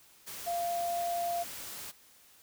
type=tone in noise; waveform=sine; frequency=692 Hz; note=F5; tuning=16 cents flat; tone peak=-30 dBFS; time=0.46-1.44 s; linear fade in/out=20 ms; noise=white; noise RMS=-43 dBFS; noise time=0.26-1.92 s; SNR=+10 dB; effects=white hiss -60 dBFS RMS until 2.42 s